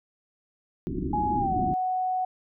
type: low-pass noise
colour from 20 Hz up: white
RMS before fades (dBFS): -30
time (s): 0.87-1.74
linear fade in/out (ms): 0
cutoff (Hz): 370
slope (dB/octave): 96
type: tone with pitch glide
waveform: sine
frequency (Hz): 837 to 741.4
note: G#5 to F#5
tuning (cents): +13 to +3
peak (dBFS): -24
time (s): 1.13-2.25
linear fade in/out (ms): 5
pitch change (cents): -210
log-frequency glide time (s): 1.37-1.54
effects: none